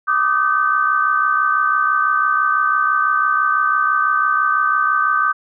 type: tone cluster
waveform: sine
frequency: 1174 / 1240 / 1536 Hz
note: D6 / D#6 / G6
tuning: -1 / -6 / -36 cents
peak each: -18 dBFS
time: 0.07-5.33 s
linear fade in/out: 20 ms
effects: none